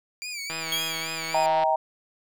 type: tone with vibrato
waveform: 20% pulse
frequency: 2349 Hz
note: D7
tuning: in tune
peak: -27 dBFS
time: 0.22-1.46 s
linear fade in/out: 0 ms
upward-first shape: sine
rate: 3.6 Hz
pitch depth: 100 cents each way
type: click train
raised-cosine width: 0.3 ms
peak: -18 dBFS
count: 185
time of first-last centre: 0.5-1.636 s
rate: 162 Hz
type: tone with exponential decay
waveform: 40% pulse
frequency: 3280 Hz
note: G#7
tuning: 22 cents flat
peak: -23 dBFS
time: 0.72-1.6 s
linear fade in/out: 2 ms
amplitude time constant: 190 ms
type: chord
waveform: sine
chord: Eb major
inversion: none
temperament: equal with one note detuned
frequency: 637.9 / 784 / 932.3 Hz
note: Eb5 / G5 / Bb5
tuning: +43 / 0 / 0 cents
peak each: -24 dBFS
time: 1.34-1.76 s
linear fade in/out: 5 ms
effects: none